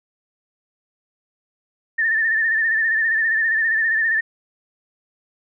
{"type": "tone with vibrato", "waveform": "sine", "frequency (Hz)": 1793, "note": "A6", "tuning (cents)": 32, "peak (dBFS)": -16, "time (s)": [1.98, 4.21], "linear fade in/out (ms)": 10, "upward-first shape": "sine", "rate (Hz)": 15, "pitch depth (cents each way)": 58, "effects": []}